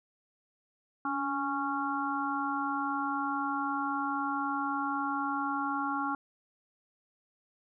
harmonic tone with a mistuned harmonic, 276.1 Hz, C#4, 7 cents flat, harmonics 1 / 3 / 4 / 5, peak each -35 / -35 / -35 / -35 dBFS, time 1.05-6.15 s, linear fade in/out 2 ms, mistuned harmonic 1, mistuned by +45 cents, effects none

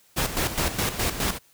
pink noise with tremolo, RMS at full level -24 dBFS, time 0.16-1.39 s, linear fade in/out 20 ms, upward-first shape square, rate 4.8 Hz, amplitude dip 65%, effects white hiss -59 dBFS RMS until 1.53 s

